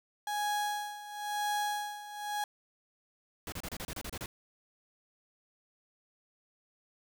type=tone with tremolo; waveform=35% pulse; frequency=830.6 Hz; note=G#5; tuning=in tune; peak=-28 dBFS; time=0.27-2.44 s; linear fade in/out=2 ms; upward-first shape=sine; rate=0.98 Hz; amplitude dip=80%
type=noise bursts; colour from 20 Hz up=pink; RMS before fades=-40 dBFS; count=10; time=3.47-4.26 s; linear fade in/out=2 ms; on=52 ms; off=30 ms
effects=none